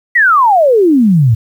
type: exponential sweep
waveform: sine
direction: down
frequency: 2004 to 105.1 Hz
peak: -5 dBFS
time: 0.15-1.35 s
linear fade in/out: 10 ms
effects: 7-bit